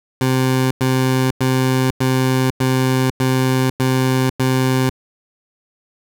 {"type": "tone bursts", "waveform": "20% pulse", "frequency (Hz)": 130, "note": "C3", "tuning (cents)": -11, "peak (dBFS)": -9, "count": 8, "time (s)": [0.21, 4.896], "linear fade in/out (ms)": 2, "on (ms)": 500, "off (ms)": 98, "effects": []}